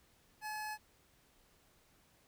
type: tone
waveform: 25% pulse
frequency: 854 Hz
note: G#5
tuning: 48 cents sharp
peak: -36 dBFS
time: 0.41-0.78 s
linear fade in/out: 50 ms
effects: pink hiss -69 dBFS RMS until 2.27 s